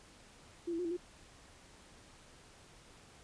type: tone with pitch steps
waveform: sine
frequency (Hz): 343.5 / 332.3 / 357.8 / 332.9 / 354.6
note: F4 / E4 / F4 / E4 / F4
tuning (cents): -29 / +14 / +42 / +17 / +26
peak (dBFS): -34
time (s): 0.67-0.97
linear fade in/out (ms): 10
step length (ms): 60
effects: pink hiss -59 dBFS RMS until 3.23 s + resampled to 22050 Hz